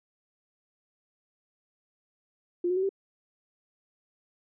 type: tone with pitch steps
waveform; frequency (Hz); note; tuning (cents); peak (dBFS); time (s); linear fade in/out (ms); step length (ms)
sine; 351.2 / 363.9 / 377.8 / 390.1; F4 / F#4 / F#4 / G4; +10 / -29 / +36 / -8; -24; 2.64-2.892; 5; 63
effects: none